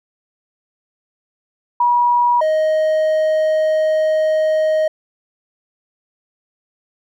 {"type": "tone pair in turn", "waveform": ["sine", "triangle"], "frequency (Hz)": [965, 625.1], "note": ["B5", "D#5"], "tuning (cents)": [-40, 8], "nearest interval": "minor sixth", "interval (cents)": 752, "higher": "first", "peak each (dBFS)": -11, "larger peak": "neither", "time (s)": [[1.8, 2.41], [2.41, 4.88]], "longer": "second", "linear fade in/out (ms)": 5, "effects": []}